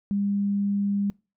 sine tone, 201.1 Hz, G3, 44 cents sharp, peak -22 dBFS, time 0.11-1.1 s, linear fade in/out 0 ms, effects noise-tail reverb RT60 0.3 s tail -25 dB re dry

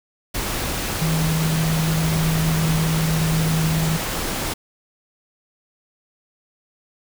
sine tone in noise, 160 Hz, D#3, 49 cents sharp, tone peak -18 dBFS, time 1.01-3.97 s, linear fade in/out 10 ms, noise pink, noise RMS -25 dBFS, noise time 0.34-4.54 s, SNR +4 dB, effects none

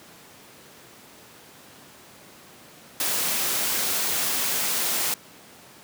white noise, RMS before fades -25 dBFS, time 3-5.14 s, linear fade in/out 2 ms, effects pink hiss -48 dBFS RMS until 5.83 s + high-pass 150 Hz 12 dB/octave

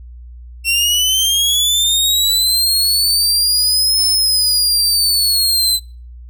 sawtooth linear two-way sweep, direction up then down, 2702 to 5250 to 4016 Hz, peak -9 dBFS, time 0.64-5.8 s, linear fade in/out 50 ms, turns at 4.06 s, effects noise-tail reverb RT60 0.4 s tail -26 dB re dry + added 60 Hz sine -32 dBFS peak until 6.29 s

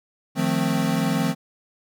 square chord, F dominant seventh, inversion third, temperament equal with one note detuned, 155.56 / 177.67 / 220 / 261.6 Hz, Eb3 / F3 / A3 / C4, 0 / +30 / 0 / 0 cents, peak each -27 / -26 / -27 / -26 dBFS, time 0.35-1.35 s, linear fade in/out 50 ms, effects none

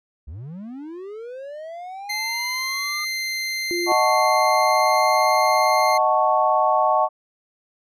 triangle linear sweep, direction up, 61.74 to 1222 Hz, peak -30 dBFS, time 0.27-3.05 s, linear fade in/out 10 ms
25% pulse tone with pitch glide, 2081 to 2103 Hz, C7 to C7, -10 to +8 cents, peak -20 dBFS, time 2.09-5.98 s, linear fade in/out 10 ms, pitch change +18 cents, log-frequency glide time 3.44-5.31 s
sine tone, 349.2 Hz, F4, in tune, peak -23 dBFS, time 3.71-3.92 s, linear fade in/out 0 ms
sine chord, D# half-diminished seventh, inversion none, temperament equal, 622.3 / 740 / 880 / 1108.7 Hz, D#5 / F#5 / A5 / C#6, 0 / 0 / 0 / 0 cents, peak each -21 dBFS, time 3.86-7.09 s, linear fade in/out 50 ms
effects low-pass 12000 Hz 12 dB/octave

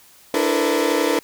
35% pulse tone cluster, 293.4 / 330.1 / 442.1 / 473.3 / 506 Hz, D4 / E4 / A4 / A#4 / B4, -2 / +2 / +8 / +26 / +42 cents, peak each -22 dBFS, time 0.34-1.19 s, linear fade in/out 2 ms, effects white hiss -50 dBFS RMS until 1.23 s

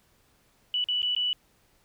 sine tone with dropouts, 2960 Hz, F#7, in tune, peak -24 dBFS, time 0.74-1.33 s, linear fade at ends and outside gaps 1 ms, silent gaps 0.841-0.886 / 1.019-1.029 / 1.15-1.164 s, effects pink hiss -65 dBFS RMS until 1.84 s

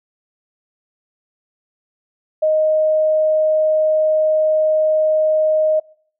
sine tone, 622.3 Hz, D#5, in tune, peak -12 dBFS, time 2.42-5.8 s, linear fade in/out 10 ms, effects noise-tail reverb RT60 0.6 s tail -25 dB re dry

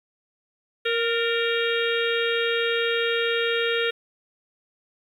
harmonic tone with a mistuned harmonic, 466.1 Hz, A#4, in tune, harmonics 1 / 3 / 4 / 5 / 6 / 7 / 8, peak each -24 / -29 / -30 / -31 / -32 / -32 / -33 dBFS, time 0.85-3.91 s, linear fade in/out 10 ms, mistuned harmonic 4, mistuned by -45 cents, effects 9-bit

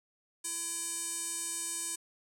square tone with band-pass filter, 336.6 Hz, E4, 36 cents sharp, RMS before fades -37 dBFS, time 0.44-1.96 s, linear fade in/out 10 ms, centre 8400 Hz, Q 4.1, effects none

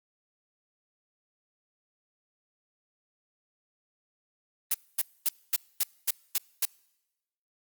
blue noise bursts, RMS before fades -25 dBFS, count 8, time 4.71-6.654 s, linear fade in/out 5 ms, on 33 ms, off 240 ms, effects noise-tail reverb RT60 1.0 s tail -26 dB re dry + Opus 32 kbps

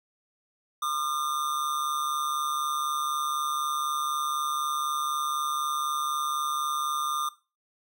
square tone with amplitude modulation, 1206 Hz, D6, 46 cents sharp, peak -25 dBFS, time 0.82-7.29 s, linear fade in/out 5 ms, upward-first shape sine, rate 144 Hz, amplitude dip 60%, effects noise-tail reverb RT60 0.3 s tail -17 dB re dry

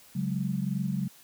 sine chord, C# suspended fourth, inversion none, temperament equal, 138.59 / 185 / 207.7 Hz, C#3 / F#3 / G#3, 0 / 0 / 0 cents, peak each -32 / -30 / -33 dBFS, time 0.15-1.08 s, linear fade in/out 10 ms, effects white hiss -55 dBFS RMS until 1.23 s

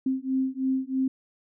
sine beating tone pair, 261.7 / 264.8 Hz, C4 / C4, 0 / +21 cents, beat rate 3.1 Hz, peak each -27 dBFS, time 0.06-1.08 s, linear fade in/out 5 ms, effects none

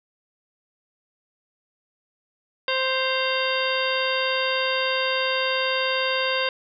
harmonic tone with a mistuned harmonic, 523.3 Hz, C5, in tune, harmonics 1 / 2 / 3 / 4 / 5 / 6 / 7 / 9, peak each -26 / -29 / -29 / -31 / -29 / -33 / -30 / -34 dBFS, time 2.68-6.49 s, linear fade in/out 2 ms, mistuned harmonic 5, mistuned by +86 cents, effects none

